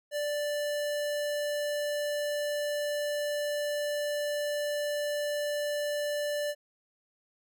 square tone, 587.3 Hz, D5, in tune, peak -30 dBFS, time 0.11-6.55 s, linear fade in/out 50 ms, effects none

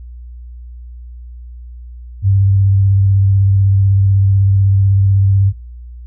sine tone with vibrato, 98 Hz, G2, in tune, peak -8 dBFS, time 2.22-5.53 s, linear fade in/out 50 ms, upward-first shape triangle, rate 16 Hz, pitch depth 27 cents each way, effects noise-tail reverb RT60 0.2 s tail -17 dB re dry + added 60 Hz sine -29 dBFS peak until 6.06 s

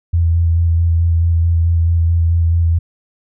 sine tone with vibrato, 83.8 Hz, E2, 29 cents sharp, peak -10 dBFS, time 0.13-2.79 s, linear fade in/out 10 ms, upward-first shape square, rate 4.6 Hz, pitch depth 16 cents each way, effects none

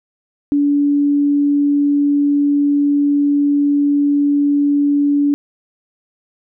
sine tone, 287.3 Hz, D4, 38 cents flat, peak -11 dBFS, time 0.52-5.34 s, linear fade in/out 0 ms, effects none

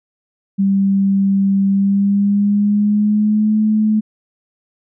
sine tone with pitch glide, 196 to 215 Hz, G3 to A3, 0 to -40 cents, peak -11 dBFS, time 0.58-4.01 s, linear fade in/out 20 ms, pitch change +160 cents, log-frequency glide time 1.69-3.58 s, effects none

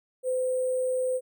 sine tone with sample-and-hold, 510 Hz, C5, 44 cents flat, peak -24 dBFS, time 0.23-1.21 s, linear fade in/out 50 ms, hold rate 8820 Hz, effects none

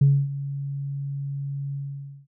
sine tone with ADSR envelope, 139.8 Hz, C#3, 15 cents sharp, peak -11 dBFS, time 0.01-2.27 s, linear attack 7 ms, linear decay 260 ms, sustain -16 dB, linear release 530 ms, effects tanh soft clip ceiling -9 dBFS

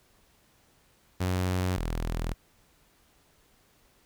sawtooth tone pair in turn, 91.7 / 41.12 Hz, F#2 / E1, -15 / -4 cents, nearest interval octave + major second, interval 1389 cents, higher first, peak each -22 / -25 dBFS, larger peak first, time 1.2-1.77 / 1.77-2.34 s, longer neither, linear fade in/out 10 ms, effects pink hiss -64 dBFS RMS until 4.05 s

